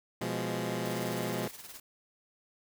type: chord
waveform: 15% pulse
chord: F diminished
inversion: second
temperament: equal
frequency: 123.47 / 174.61 / 207.7 Hz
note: Cb3 / F3 / Ab3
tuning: 0 / 0 / 0 cents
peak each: -30 dBFS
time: 0.21-1.48 s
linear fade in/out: 5 ms
type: noise with tremolo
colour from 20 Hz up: white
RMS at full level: -45 dBFS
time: 0.85-1.8 s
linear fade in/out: 5 ms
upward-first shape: sine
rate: 19 Hz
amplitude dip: 60%
effects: none